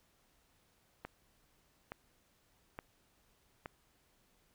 click train, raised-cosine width 0.5 ms, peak -27 dBFS, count 4, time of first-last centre 1.05-3.659 s, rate 1.15 Hz, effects pink hiss -72 dBFS RMS until 4.54 s

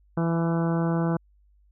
harmonic tone with a mistuned harmonic, 166.6 Hz, E3, 19 cents sharp, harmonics 1 / 2 / 3 / 4 / 5 / 6 / 7 / 8 / 9, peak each -23 / -29 / -33 / -35 / -37 / -39 / -40 / -41 / -42 dBFS, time 0.17-1.17 s, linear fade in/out 5 ms, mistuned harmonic 5, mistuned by +16 cents, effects added 50 Hz sine -57 dBFS peak until 1.71 s

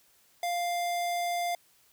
square tone, 698.5 Hz, F5, in tune, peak -29 dBFS, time 0.43-1.55 s, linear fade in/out 2 ms, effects white hiss -64 dBFS RMS until 1.92 s

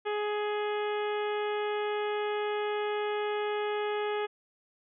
harmonic tone, 418.1 Hz, G#4, 12 cents sharp, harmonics 1 / 2 / 3 / 4 / 5 / 6 / 7 / 8, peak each -30 / -36 / -40 / -42 / -44 / -46 / -47 / -48 dBFS, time 0.05-4.27 s, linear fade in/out 20 ms, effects none

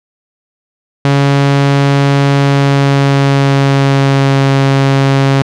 sawtooth tone with pitch glide, 140 to 136.64 Hz, C#3 to C#3, +18 to -25 cents, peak -3 dBFS, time 1.05-5.42 s, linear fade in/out 0 ms, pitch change -43 cents, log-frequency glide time 2.37-4.52 s, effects low-pass 5000 Hz 12 dB/octave

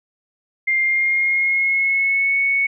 sine tone with pitch glide, 2107 to 2216 Hz, C7 to C#7, +12 to -1 cents, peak -15 dBFS, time 0.67-2.67 s, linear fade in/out 10 ms, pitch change +87 cents, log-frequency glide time 0.81-2.37 s, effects none

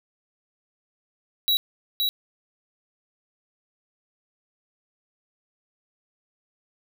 square tone with echo, 3891 Hz, B7, 27 cents flat, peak -19 dBFS, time 1.48-1.57 s, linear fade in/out 0 ms, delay 520 ms, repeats 1, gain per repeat -3 dB, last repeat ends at 2.09 s, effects none

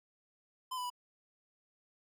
square tone with pitch steps, 1024 / 994 / 984 Hz, C6 / B5 / B5, -38 / +11 / -7 cents, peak -37 dBFS, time 0.71-0.902 s, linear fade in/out 10 ms, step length 64 ms, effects none

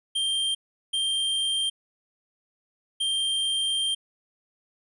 square tone bursts at uneven times, 3172 Hz, G7, 20 cents sharp, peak -24 dBFS, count 3, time 0.15-0.55 / 0.93-1.7 / 3-3.95 s, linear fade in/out 10 ms, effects resampled to 24000 Hz

